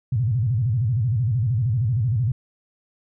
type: tone with vibrato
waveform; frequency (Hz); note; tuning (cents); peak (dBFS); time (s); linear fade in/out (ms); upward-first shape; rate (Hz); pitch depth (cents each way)
sine; 116.54; A#2; 0; -18; 0.12-2.32; 5; square; 13; 190
effects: none